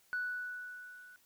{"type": "tone with level ramp", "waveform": "sine", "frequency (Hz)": 1480, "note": "F#6", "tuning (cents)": 0, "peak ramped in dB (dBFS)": [-31, -53], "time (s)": [0.13, 1.16], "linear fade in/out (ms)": 0, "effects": ["tanh soft clip ceiling -29 dBFS", "white hiss -68 dBFS RMS until 1.25 s"]}